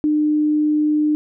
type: tone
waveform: sine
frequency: 301.9 Hz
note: D4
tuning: 48 cents sharp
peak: -14 dBFS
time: 0.04-1.15 s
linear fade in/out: 0 ms
effects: none